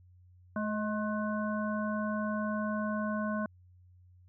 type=harmonic tone with a mistuned harmonic; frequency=213.6 Hz; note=G#3; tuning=49 cents sharp; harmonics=1 / 3 / 5 / 7; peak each=-32 / -37 / -39 / -40 dBFS; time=0.56-3.46 s; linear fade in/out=2 ms; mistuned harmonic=3; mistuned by=-29 cents; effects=added 90 Hz sine -56 dBFS peak until 4.28 s